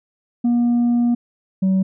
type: tone pair in turn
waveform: sine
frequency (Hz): 239.2 / 189.85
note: A#3 / F#3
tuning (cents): +45 / +45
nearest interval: major third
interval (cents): 400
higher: first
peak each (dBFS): -11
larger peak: neither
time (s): 0.44-1.15 / 1.62-1.83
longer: first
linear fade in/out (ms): 10
effects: tanh soft clip ceiling -13 dBFS